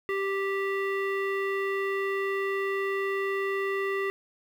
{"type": "tone with low-pass filter", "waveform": "square", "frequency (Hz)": 392, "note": "G4", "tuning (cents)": 0, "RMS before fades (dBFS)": -29, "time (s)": [0.09, 4.1], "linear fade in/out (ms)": 0, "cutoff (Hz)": 2200, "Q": 3.1, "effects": ["9-bit"]}